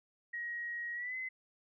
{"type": "tone with pitch glide", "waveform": "sine", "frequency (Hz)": [1893, 2041], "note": ["A#6", "C7"], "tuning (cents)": [26, -44], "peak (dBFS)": -37, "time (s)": [0.33, 1.29], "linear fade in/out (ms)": 10, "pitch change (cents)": 130, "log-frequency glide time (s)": [0.94, 1.16], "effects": []}